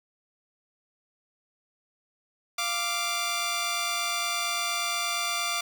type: tone pair together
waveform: 10% pulse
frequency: 695.1 / 1174.7 Hz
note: F5 / D6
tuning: -8 / 0 cents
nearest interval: major sixth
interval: 908 cents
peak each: -23 / -20 dBFS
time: 2.58-5.61 s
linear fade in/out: 5 ms
effects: none